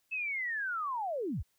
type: linear sweep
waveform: sine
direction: down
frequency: 2635 to 34.65 Hz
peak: -32 dBFS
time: 0.11-1.43 s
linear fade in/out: 20 ms
effects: white hiss -75 dBFS RMS until 1.58 s